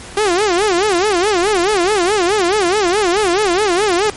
sawtooth tone with vibrato, 384.4 Hz, G4, 34 cents flat, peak -8 dBFS, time 0.17-4.1 s, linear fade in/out 2 ms, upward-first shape sine, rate 4.7 Hz, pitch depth 210 cents each way, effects pink hiss -33 dBFS RMS until 4.16 s + MP3 48 kbps

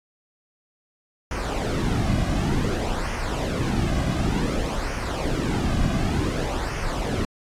brown noise with flanger, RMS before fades -24 dBFS, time 1.31-7.25 s, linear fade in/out 2 ms, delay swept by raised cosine 0.25 to 2.25 ms, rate 0.55 Hz, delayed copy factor -0.65, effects low-pass 9000 Hz 12 dB/octave + AAC 64 kbps

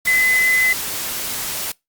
sine tone in noise, 2024 Hz, B6, 42 cents sharp, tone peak -13 dBFS, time 0.07-0.73 s, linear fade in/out 5 ms, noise white, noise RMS -25 dBFS, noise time 0.05-1.72 s, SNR +9 dB, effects noise-tail reverb RT60 0.2 s tail -25 dB re dry + Opus 48 kbps

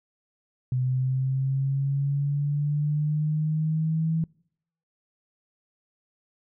sine linear sweep, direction up, 126.6 to 162.7 Hz, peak -22 dBFS, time 0.72-4.24 s, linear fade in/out 2 ms, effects noise-tail reverb RT60 0.7 s tail -26 dB re dry

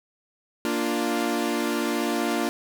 sawtooth chord, Bb major, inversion none, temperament equal, 233.1 / 293.7 / 349.2 Hz, Bb3 / D4 / F4, 0 / 0 / 0 cents, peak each -24 dBFS, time 0.65-2.49 s, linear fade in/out 0 ms, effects none

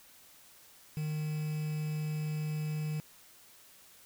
triangle tone with quantisation, 153.3 Hz, D#3, 25 cents flat, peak -30 dBFS, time 0.97-3 s, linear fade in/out 0 ms, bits 8, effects white hiss -58 dBFS RMS until 4.05 s

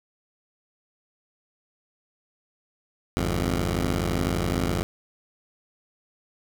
10% pulse tone pair together, 51.84 / 87.31 Hz, G#1 / F2, -2 / 0 cents, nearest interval major sixth, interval 902 cents, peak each -18 dBFS, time 3.17-4.83 s, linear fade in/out 0 ms, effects none

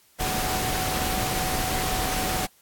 sine tone in noise, 747 Hz, F#5, 16 cents sharp, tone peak -30 dBFS, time 0.19-2.47 s, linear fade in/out 20 ms, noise pink, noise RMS -27 dBFS, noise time 0.19-2.47 s, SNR -6 dB, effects white hiss -59 dBFS RMS until 2.61 s + AAC 64 kbps

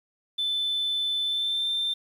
sine tone with pitch glide, 3520 to 3575 Hz, A7 to A7, 0 to +27 cents, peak -23 dBFS, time 0.38-1.94 s, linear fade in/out 10 ms, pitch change +27 cents, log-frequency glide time 1.24-1.68 s, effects tanh soft clip ceiling -21 dBFS + 9-bit

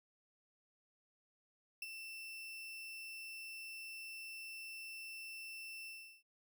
35% pulse tone with ADSR envelope, 2675 Hz, E7, 25 cents sharp, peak -38 dBFS, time 1.82-6.23 s, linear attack 3 ms, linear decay 29 ms, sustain -7 dB, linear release 360 ms, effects none

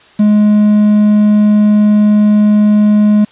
triangle tone with quantisation, 209.7 Hz, G#3, 17 cents sharp, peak -3 dBFS, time 0.19-3.25 s, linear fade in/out 10 ms, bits 5, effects white hiss -43 dBFS RMS until 3.31 s + resampled to 8000 Hz

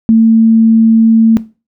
sine tone, 224.7 Hz, A3, 37 cents sharp, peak -3 dBFS, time 0.09-1.37 s, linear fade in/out 0 ms, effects noise-tail reverb RT60 0.3 s tail -17 dB re dry

